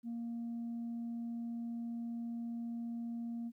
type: tone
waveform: sine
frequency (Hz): 233.7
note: A#3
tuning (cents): +5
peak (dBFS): -36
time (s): 0.03-3.52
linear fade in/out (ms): 50
effects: tanh soft clip ceiling -36 dBFS + 13-bit